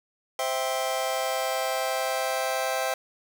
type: chord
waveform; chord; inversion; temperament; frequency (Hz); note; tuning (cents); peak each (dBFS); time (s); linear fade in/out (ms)
sawtooth; C major; none; just; 523.3 / 654.1 / 784.9; C5 / E5 / G5; 0 / -14 / +2; -26; 0.39-2.94; 2
effects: none